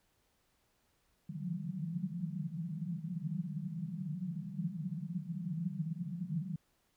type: band-pass noise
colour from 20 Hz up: white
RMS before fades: -39 dBFS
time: 1.29-6.56 s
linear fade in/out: 5 ms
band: 150 to 190 Hz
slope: 96 dB/octave
effects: pink hiss -75 dBFS RMS until 6.96 s